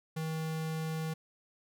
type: tone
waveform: square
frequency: 159.3 Hz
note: D#3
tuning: 41 cents sharp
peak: -34 dBFS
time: 0.16-1.14 s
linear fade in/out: 10 ms
effects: none

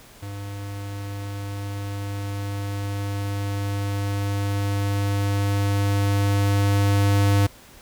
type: tone with level ramp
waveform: square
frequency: 100.4 Hz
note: G2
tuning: 42 cents sharp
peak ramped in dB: -32 to -16 dBFS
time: 0.22-7.47 s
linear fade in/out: 10 ms
effects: pink hiss -48 dBFS RMS until 7.81 s

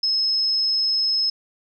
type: tone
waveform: sine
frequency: 5180 Hz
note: E8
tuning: 31 cents flat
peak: -18 dBFS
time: 0.03-1.3 s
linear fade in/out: 5 ms
effects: none

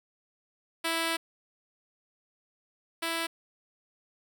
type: tone pair in turn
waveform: 5% pulse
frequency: 329.6 / 330.9 Hz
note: E4 / E4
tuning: 0 / +7 cents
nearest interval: unison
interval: 7 cents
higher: second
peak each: -16 / -18 dBFS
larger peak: first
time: 0.84-1.17 / 3.02-3.27 s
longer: first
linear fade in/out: 10 ms
effects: none

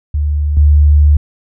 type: tone with level steps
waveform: sine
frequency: 73.9 Hz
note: D2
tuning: 11 cents sharp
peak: -11 / -4 dBFS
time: 0.14-1.17 s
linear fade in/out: 5 ms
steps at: 0.57 s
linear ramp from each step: 2 ms
effects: none

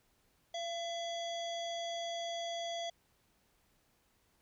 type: harmonic tone with a mistuned harmonic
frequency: 671 Hz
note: E5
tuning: 31 cents sharp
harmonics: 1 / 3 / 5 / 7 / 9 / 10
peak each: -38 / -50 / -43 / -54 / -52 / -58 dBFS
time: 0.54-2.9 s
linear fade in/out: 5 ms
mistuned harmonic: 1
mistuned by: +25 cents
effects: pink hiss -73 dBFS RMS until 4.41 s

